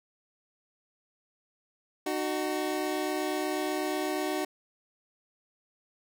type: tone pair together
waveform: 25% pulse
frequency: 305.4 / 373.6 Hz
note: D#4 / F#4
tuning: -32 / +17 cents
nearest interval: minor third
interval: 349 cents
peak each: -28 dBFS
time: 2.06-4.45 s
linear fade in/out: 5 ms
effects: none